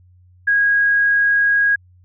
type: tone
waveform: sine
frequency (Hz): 1644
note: G#6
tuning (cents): -18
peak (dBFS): -12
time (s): 0.47-1.76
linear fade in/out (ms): 10
effects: added 90 Hz sine -47 dBFS peak until 2.04 s